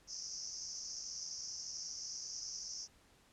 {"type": "band-pass noise", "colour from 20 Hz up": "pink", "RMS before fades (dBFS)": -45, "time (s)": [0.07, 2.88], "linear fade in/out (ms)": 50, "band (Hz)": [5100, 6300], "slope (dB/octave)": 96, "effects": ["pink hiss -67 dBFS RMS until 3.32 s", "low-pass 10000 Hz 12 dB/octave"]}